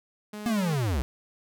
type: tone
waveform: sawtooth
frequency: 210 Hz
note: G#3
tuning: 19 cents sharp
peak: -32 dBFS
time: 0.33-0.75 s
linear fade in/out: 5 ms
type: linear sweep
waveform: square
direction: down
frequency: 241.5 to 55.7 Hz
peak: -25 dBFS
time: 0.46-1.02 s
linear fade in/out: 0 ms
effects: none